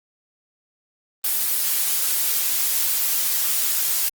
blue noise, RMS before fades -21 dBFS, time 1.24-4.09 s, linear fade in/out 5 ms, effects Opus 24 kbps

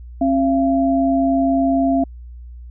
sine tone pair together, 269.4 / 681 Hz, C#4 / F5, -49 / -44 cents, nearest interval octave + major third, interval 1605 cents, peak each -15 / -18 dBFS, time 0.21-2.04 s, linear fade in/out 5 ms, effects added 60 Hz sine -33 dBFS peak until 2.7 s

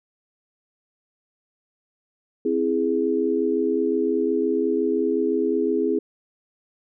sine chord, C augmented, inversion none, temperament equal, 261.6 / 329.6 / 415.3 Hz, C4 / E4 / G#4, 0 / 0 / 0 cents, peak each -25 / -24 / -22 dBFS, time 2.45-5.99 s, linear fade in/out 5 ms, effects none

